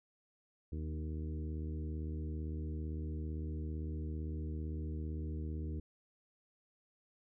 harmonic tone with a mistuned harmonic, 77.78 Hz, D#2, in tune, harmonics 1 / 2 / 3 / 4 / 5 / 6, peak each -38 / -46 / -49 / -48 / -53 / -57 dBFS, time 0.72-5.8 s, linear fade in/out 5 ms, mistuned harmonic 3, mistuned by +17 cents, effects none

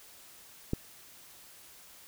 click, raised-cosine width 3 ms, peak -16 dBFS, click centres 0.734 s, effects white hiss -54 dBFS RMS until 2.07 s

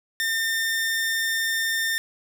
sawtooth tone, 1808 Hz, A6, 47 cents sharp, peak -19 dBFS, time 0.2-1.98 s, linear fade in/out 0 ms, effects none

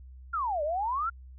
sine exponential two-way sweep, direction down then up, 1430 to 574 to 1417 Hz, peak -27 dBFS, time 0.33-1.1 s, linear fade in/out 10 ms, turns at 0.63 s, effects added 64 Hz sine -45 dBFS peak until 1.38 s

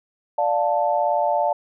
sine chord, D minor, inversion none, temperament just, 587.3 / 704.8 / 881 Hz, D5 / F5 / A5, 0 / +16 / +2 cents, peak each -22 dBFS, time 0.38-1.53 s, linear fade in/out 5 ms, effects none

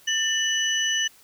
sine tone cluster, 1790 / 2955 / 6000 Hz, A6 / F#7 / F#8, +29 / -3 / +23 cents, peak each -26 / -24 / -28 dBFS, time 0.07-1.08 s, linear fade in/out 10 ms, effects white hiss -54 dBFS RMS until 1.23 s

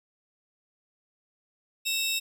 sawtooth tone pair together, 2658 / 3759 Hz, E7 / A#7, +14 / +14 cents, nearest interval tritone, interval 600 cents, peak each -26 dBFS, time 1.85-2.2 s, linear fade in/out 20 ms, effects none

